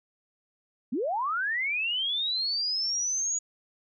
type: linear sweep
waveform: sine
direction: up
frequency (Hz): 206.1 to 6820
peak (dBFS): -26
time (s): 0.92-3.39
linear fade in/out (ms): 10
effects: none